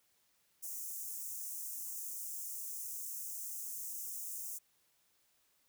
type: high-pass noise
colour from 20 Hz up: white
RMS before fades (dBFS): -43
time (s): 0.62-4.59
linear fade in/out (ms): 20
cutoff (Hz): 6100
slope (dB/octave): 48
effects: white hiss -74 dBFS RMS until 5.68 s